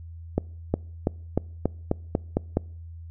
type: accelerating click train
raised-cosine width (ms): 2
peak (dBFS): -8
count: 9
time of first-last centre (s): 0.38-2.571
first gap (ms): 360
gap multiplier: 0.92
effects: noise-tail reverb RT60 0.6 s tail -26 dB re dry + added 83 Hz sine -38 dBFS peak until 3.1 s